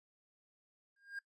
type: tone with exponential growth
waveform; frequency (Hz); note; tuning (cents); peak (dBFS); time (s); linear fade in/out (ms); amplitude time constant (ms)
triangle; 1613; G6; +49; -36; 0.96-1.19; 5; 49
effects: noise-tail reverb RT60 0.1 s tail -19 dB re dry + resampled to 24000 Hz